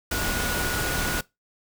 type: tone in noise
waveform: sine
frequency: 1454 Hz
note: F#6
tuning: 31 cents flat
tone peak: -31 dBFS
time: 0.11-1.21 s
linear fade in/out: 5 ms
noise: pink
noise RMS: -27 dBFS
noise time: 0.11-1.21 s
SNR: -7 dB
effects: noise-tail reverb RT60 0.2 s tail -21 dB re dry